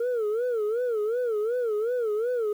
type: tone with vibrato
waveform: sine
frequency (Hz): 457.1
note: A#4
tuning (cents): -34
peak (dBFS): -21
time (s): 0-2.53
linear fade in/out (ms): 5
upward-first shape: sine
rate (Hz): 2.7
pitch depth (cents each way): 160
effects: tanh soft clip ceiling -23 dBFS + 9-bit